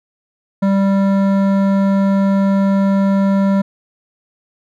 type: tone with hard clipping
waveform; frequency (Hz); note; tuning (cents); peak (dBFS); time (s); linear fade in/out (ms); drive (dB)
sine; 196; G3; 0; -13; 0.62-3.62; 10; 13
effects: none